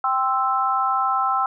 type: chord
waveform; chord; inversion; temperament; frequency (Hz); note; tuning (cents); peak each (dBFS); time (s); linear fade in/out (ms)
sine; C major; second; equal; 784 / 1046.5 / 1318.5; G5 / C6 / E6; 0 / 0 / 0; -23 / -24 / -21; 0.04-1.46; 2
effects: none